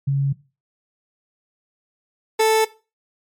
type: tone pair in turn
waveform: sine / 30% pulse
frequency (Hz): 138.59 / 440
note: C#3 / A4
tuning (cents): 0 / 0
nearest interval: octave + minor sixth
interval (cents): 2000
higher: second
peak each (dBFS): -16 / -11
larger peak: second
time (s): 0.07-0.33 / 2.39-2.65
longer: neither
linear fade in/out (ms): 10
effects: noise-tail reverb RT60 0.3 s tail -18 dB re dry + MP3 64 kbps